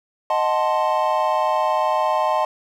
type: chord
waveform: triangle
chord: D# diminished seventh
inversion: none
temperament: equal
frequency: 622.3 / 740 / 880 / 1046.5 Hz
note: D#5 / F#5 / A5 / C6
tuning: 0 / 0 / 0 / 0 cents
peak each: -20 / -23 / -20 / -21 dBFS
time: 0.3-2.45 s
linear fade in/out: 2 ms
effects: none